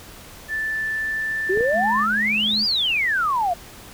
sine tone with pitch glide, 1760 to 1771.2 Hz, A6 to A6, 0 to +11 cents, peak -22 dBFS, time 0.48-2.07 s, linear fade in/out 50 ms, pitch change +11 cents, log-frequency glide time 0.9-1.6 s
sine exponential two-way sweep, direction up then down, 356.4 to 4978 to 667 Hz, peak -18 dBFS, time 1.49-3.54 s, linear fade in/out 10 ms, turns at 2.65 s
clicks, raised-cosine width 2 ms, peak -18 dBFS, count 2, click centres 1.574 / 1.608 s
sine tone, 212.5 Hz, G#3, 40 cents sharp, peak -27 dBFS, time 1.72-2.67 s, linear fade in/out 50 ms
effects pink hiss -42 dBFS RMS until 3.93 s

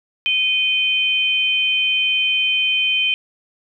sine tone pair together, 2479 / 3100 Hz, D#7 / G7, -7 / -20 cents, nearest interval major third, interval 387 cents, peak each -18 dBFS, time 0.26-3.14 s, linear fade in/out 0 ms, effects none

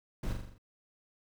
brown noise with echo, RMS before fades -35 dBFS, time 0.23-0.33 s, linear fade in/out 5 ms, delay 42 ms, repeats 6, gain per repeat -4 dB, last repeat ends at 0.582 s, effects none

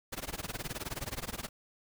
pink noise with tremolo, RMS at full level -36 dBFS, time 0.12-1.49 s, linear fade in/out 10 ms, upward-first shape sine, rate 19 Hz, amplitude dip 95%, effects none

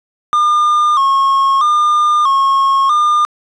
triangle tone with vibrato, 1146 Hz, D6, 43 cents flat, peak -7 dBFS, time 0.33-3.25 s, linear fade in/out 0 ms, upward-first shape square, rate 0.78 Hz, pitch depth 89 cents each way, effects resampled to 22050 Hz + 8-bit

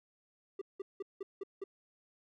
triangle tone bursts, 392 Hz, G4, in tune, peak -35 dBFS, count 6, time 0.59-1.64 s, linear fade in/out 5 ms, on 25 ms, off 180 ms, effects none

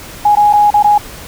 sine tone with dropouts, 830.6 Hz, G#5, in tune, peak -5 dBFS, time 0.25-0.98 s, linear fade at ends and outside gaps 5 ms, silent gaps 0.353-0.369 / 0.529-0.534 / 0.705-0.74 / 0.827-0.843 s, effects pink hiss -31 dBFS RMS until 1.27 s

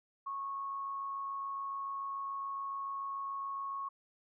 sine tone with amplitude modulation, 1100 Hz, C#6, 14 cents flat, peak -35 dBFS, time 0.26-3.89 s, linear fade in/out 10 ms, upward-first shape sine, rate 107 Hz, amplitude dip 30%, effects none

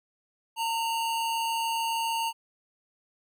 square tone pair together, 912.7 / 2885 Hz, A#5 / F#7, -37 / -44 cents, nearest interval octave + minor sixth, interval 1993 cents, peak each -28 / -36 dBFS, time 0.56-2.33 s, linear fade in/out 50 ms, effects none

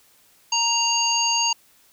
harmonic tone, 932.3 Hz, A#5, in tune, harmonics 1 / 3 / 5 / 7, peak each -24 / -24 / -24 / -24 dBFS, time 0.52-1.53 s, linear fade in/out 5 ms, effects white hiss -57 dBFS RMS until 1.92 s

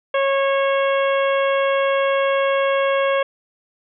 harmonic tone, 548 Hz, C#5, 20 cents flat, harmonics 1 / 2 / 3 / 4 / 5 / 6, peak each -17 / -23 / -27 / -29 / -31 / -33 dBFS, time 0.14-3.23 s, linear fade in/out 5 ms, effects none

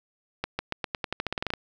accelerating click train, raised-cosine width 0.3 ms, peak -12 dBFS, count 15, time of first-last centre 0.44-1.537 s, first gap 150 ms, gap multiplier 0.89, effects none

